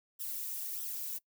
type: noise with flanger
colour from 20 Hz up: violet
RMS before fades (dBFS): -39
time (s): 0.19-1.19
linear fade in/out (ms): 20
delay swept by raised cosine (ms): 0.43 to 2.53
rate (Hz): 1.6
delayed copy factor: -0.7
effects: noise-tail reverb RT60 0.1 s tail -22 dB re dry